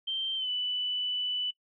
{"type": "tone with pitch glide", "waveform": "sine", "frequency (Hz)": [3136, 2982], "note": ["G7", "F#7"], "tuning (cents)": [0, 13], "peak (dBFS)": -29, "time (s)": [0.07, 1.51], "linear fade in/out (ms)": 10, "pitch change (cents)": -87, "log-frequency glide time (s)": [0.36, 0.49], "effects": ["noise-tail reverb RT60 0.1 s tail -20 dB re dry"]}